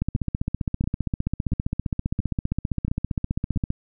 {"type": "two click trains", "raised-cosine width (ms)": 5, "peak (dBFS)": [-14, -11], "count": [6, 57], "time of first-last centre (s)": [[0.16, 3.561], [0.02, 3.704]], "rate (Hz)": [1.47, 15.2], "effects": []}